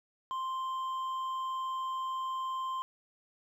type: tone with hard clipping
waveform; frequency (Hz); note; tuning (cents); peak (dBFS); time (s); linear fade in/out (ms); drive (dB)
sine; 1046.5; C6; 0; -34; 0.31-2.82; 0; 4
effects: none